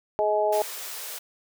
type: harmonic tone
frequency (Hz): 210.8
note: G#3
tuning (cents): +26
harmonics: 2 / 3 / 4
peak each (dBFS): -26 / -23 / -26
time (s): 0.19-0.62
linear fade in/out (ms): 0
type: high-pass noise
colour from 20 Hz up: white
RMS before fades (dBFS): -36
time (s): 0.52-1.19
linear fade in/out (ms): 10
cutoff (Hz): 390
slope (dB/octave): 48
effects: none